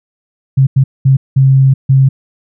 sine tone bursts at uneven times, 134.2 Hz, C3, 44 cents sharp, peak -4 dBFS, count 5, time 0.57-0.67 / 0.76-0.84 / 1.05-1.17 / 1.36-1.74 / 1.89-2.09 s, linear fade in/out 10 ms, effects none

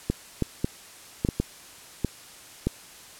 clicks, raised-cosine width 3 ms, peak -10 dBFS, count 8, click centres 0.1 / 0.423 / 0.645 / 1.249 / 1.288 / 1.4 / 2.047 / 2.67 s, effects white hiss -47 dBFS RMS until 3.19 s + low-pass 11000 Hz 12 dB/octave

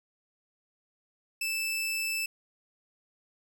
sawtooth tone, 2637 Hz, E7, in tune, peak -26 dBFS, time 1.41-2.26 s, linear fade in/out 5 ms, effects none

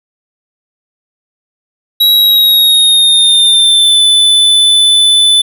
square tone with pitch glide, 3866 to 3504 Hz, B7 to A7, -38 to -8 cents, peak -5 dBFS, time 2-5.42 s, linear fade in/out 10 ms, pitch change -170 cents, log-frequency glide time 2.13-4.02 s, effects none

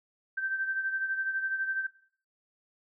sine beating tone pair, 1557 / 1569 Hz, G6 / G6, -12 / +1 cents, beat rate 12 Hz, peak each -30 / -37 dBFS, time 0.37-1.87 s, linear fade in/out 10 ms, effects noise-tail reverb RT60 0.5 s tail -18 dB re dry

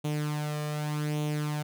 sawtooth tone with flanger, 150 Hz, D3, 37 cents sharp, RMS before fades -31 dBFS, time 0.04-1.63 s, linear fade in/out 10 ms, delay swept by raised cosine 0.3 to 1.7 ms, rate 0.85 Hz, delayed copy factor +0.6, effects none

